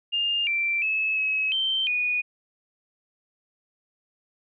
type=tone with pitch steps; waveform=sine; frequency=2815 / 2349 / 2594 / 2565 / 3118 / 2465 Hz; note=F7 / D7 / E7 / E7 / G7 / D#7; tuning=+13 / 0 / -28 / -48 / -10 / -17 cents; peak=-22 dBFS; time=0.12-2.22 s; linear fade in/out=20 ms; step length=350 ms; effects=none